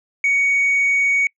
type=tone; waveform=sine; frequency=2238 Hz; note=C#7; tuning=16 cents sharp; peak=-12 dBFS; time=0.24-1.27 s; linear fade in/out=2 ms; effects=noise-tail reverb RT60 0.1 s tail -26 dB re dry + tanh soft clip ceiling -12 dBFS